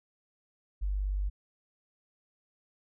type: tone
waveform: sine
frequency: 49 Hz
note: G1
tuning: in tune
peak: -28 dBFS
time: 0.81-1.3 s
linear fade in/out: 20 ms
effects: none